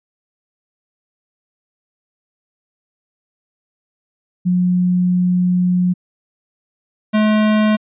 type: tone pair in turn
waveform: sine / square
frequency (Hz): 180 / 214.1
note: F#3 / A3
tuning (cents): -47 / -47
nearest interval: minor third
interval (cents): 300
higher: second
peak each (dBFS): -12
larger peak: neither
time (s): 4.45-5.94 / 7.13-7.77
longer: first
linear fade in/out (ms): 20
effects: resampled to 8000 Hz